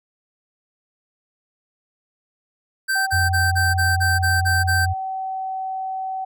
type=tone bursts; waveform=square; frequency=1558 Hz; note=G6; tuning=11 cents flat; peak=-19 dBFS; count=9; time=2.88-4.862 s; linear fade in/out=20 ms; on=190 ms; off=34 ms
type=tone with pitch glide; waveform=sine; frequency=770 to 760.3 Hz; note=G5 to F#5; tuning=-31 to +47 cents; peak=-24 dBFS; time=2.95-6.25 s; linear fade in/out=10 ms; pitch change=-22 cents; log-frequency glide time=3.32-5.54 s
type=tone; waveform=sine; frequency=89.3 Hz; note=F2; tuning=39 cents sharp; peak=-19 dBFS; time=3.12-4.94 s; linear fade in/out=20 ms
effects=none

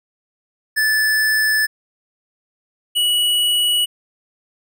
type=tone pair in turn; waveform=square; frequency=1743 / 2931 Hz; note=A6 / F#7; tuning=-17 / -17 cents; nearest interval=major sixth; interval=900 cents; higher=second; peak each=-15 dBFS; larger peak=neither; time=0.76-1.67 / 2.95-3.86 s; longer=neither; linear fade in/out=20 ms; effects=none

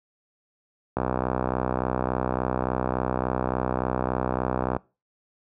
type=click train; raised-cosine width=1 ms; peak=-10 dBFS; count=242; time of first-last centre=0.97-4.765 s; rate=63.5 Hz; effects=noise-tail reverb RT60 0.3 s tail -23 dB re dry + high-pass 60 Hz 12 dB/octave

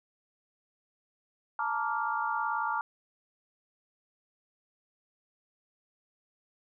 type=chord; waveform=sine; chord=Bb major seventh; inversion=third; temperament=just; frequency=874.1 / 932.3 / 1165.4 / 1398.5 Hz; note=A5 / Bb5 / D6 / F6; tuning=-12 / 0 / -14 / +2 cents; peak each=-34 dBFS; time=1.59-2.81 s; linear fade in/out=2 ms; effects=none

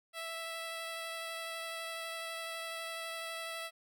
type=tone with vibrato; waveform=10% pulse; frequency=659.3 Hz; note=E5; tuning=in tune; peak=-31 dBFS; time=0.13-3.71 s; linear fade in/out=50 ms; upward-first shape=triangle; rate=12 Hz; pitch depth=11 cents each way; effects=none

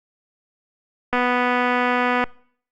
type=click train; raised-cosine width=0.5 ms; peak=-6 dBFS; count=275; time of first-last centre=1.13-2.239 s; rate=247 Hz; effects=noise-tail reverb RT60 0.6 s tail -25 dB re dry + Opus 48 kbps

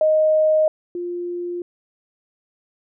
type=tone pair in turn; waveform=sine; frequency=622.3 / 350.8 Hz; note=D#5 / F4; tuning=0 / +8 cents; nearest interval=minor seventh; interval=992 cents; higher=first; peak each=-13 / -24 dBFS; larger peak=first; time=0.01-0.68 / 0.95-1.62 s; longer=neither; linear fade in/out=2 ms; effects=none

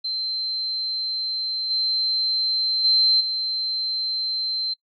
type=tone with level steps; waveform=sine; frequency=4110 Hz; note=C8; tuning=32 cents flat; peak=-24 / -20 / -15 / -23 dBFS; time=0.04-4.74 s; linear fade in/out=10 ms; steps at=1.7 / 2.84 / 3.2 s; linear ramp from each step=10 ms; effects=noise-tail reverb RT60 0.1 s tail -25 dB re dry

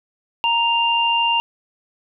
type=tone pair together; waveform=sine; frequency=932.4 / 2794 Hz; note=A#5 / F7; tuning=0 / 0 cents; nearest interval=octave + perfect fifth; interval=1900 cents; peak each=-18 dBFS; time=0.44-1.4 s; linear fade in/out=0 ms; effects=none

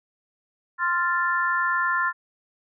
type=chord; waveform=sine; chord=F major; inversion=second; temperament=equal with one note detuned; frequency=1046.5 / 1388.1 / 1760 Hz; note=C6 / F6 / A6; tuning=0 / -11 / 0 cents; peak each=-25 dBFS; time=0.78-2.13 s; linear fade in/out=50 ms; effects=none

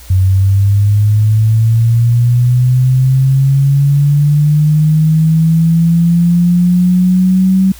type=linear sweep; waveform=sine; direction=up; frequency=92.5 to 191.1 Hz; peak=-6 dBFS; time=0.1-7.72 s; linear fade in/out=5 ms; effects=added 60 Hz sine -34 dBFS peak until 7.79 s + white hiss -38 dBFS RMS until 7.79 s

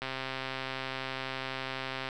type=click train; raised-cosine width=0.3 ms; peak=-19 dBFS; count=274; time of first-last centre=0.02-2.088 s; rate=132 Hz; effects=none

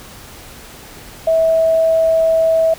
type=tone; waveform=sine; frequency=650 Hz; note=E5; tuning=24 cents flat; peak=-10 dBFS; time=1.27-2.74 s; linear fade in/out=5 ms; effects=pink hiss -37 dBFS RMS until 2.78 s

